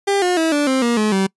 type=tone with pitch steps; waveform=30% pulse; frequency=398.6 / 359.2 / 323.8 / 291.8 / 263 / 237 / 213.6 / 192.51 Hz; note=G4 / F4 / E4 / D4 / C4 / A#3 / G#3 / G3; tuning=+29 / +49 / -31 / -11 / +9 / +29 / +49 / -31 cents; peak=-12 dBFS; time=0.07-1.27 s; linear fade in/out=10 ms; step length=150 ms; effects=noise-tail reverb RT60 0.1 s tail -25 dB re dry + resampled to 24000 Hz